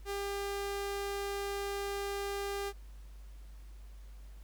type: tone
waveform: sawtooth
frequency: 400 Hz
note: G4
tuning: 35 cents sharp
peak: -31 dBFS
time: 0.05-2.73 s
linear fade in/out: 50 ms
effects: added 50 Hz sine -47 dBFS peak until 4.43 s + pink hiss -65 dBFS RMS until 4.43 s